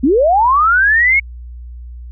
sine linear sweep, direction up, 233.1 to 2217 Hz, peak -8 dBFS, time 0.03-1.2 s, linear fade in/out 10 ms, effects added 60 Hz sine -28 dBFS peak until 2.11 s

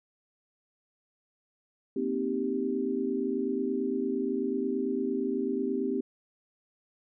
sine chord, C minor seventh, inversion third, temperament equal, 233.1 / 261.6 / 311.1 / 392 Hz, Bb3 / C4 / Eb4 / G4, 0 / 0 / 0 / 0 cents, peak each -35 / -31 / -36 / -31 dBFS, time 1.96-6.01 s, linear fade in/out 5 ms, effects none

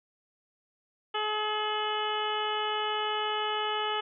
harmonic tone, 425.9 Hz, G#4, 44 cents sharp, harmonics 1 / 2 / 3 / 4 / 5 / 6 / 7 / 8, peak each -35 / -33 / -34 / -40 / -42 / -44 / -34 / -44 dBFS, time 1.14-4.01 s, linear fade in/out 10 ms, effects none

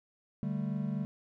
triangle chord, D suspended fourth, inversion none, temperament equal with one note detuned, 147.94 / 196 / 220 Hz, D3 / G3 / A3, +13 / 0 / 0 cents, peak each -34 / -33 / -35 dBFS, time 0.43-1.05 s, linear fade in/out 0 ms, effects none

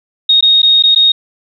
sine tone with dropouts, 3729 Hz, A#7, in tune, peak -5 dBFS, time 0.29-1.12 s, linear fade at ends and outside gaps 5 ms, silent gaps 0.409-0.425 / 0.619-0.629 / 0.825-0.836 / 0.949-0.959 s, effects none

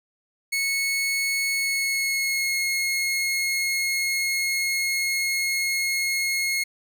sawtooth tone with pitch glide, 2200 to 2161 Hz, C#7 to C#7, -14 to -45 cents, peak -19 dBFS, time 0.52-6.64 s, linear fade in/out 10 ms, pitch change -31 cents, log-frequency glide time 1.52-2.57 s, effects none

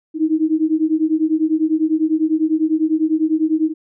sine beating tone pair, 310 / 320 Hz, D#4 / D#4, -6 / +49 cents, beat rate 10 Hz, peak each -17 dBFS, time 0.14-3.74 s, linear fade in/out 50 ms, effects none

